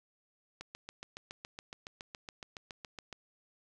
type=click train; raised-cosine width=0.2 ms; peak=-26 dBFS; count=19; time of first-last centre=0.61-3.127 s; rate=7.15 Hz; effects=none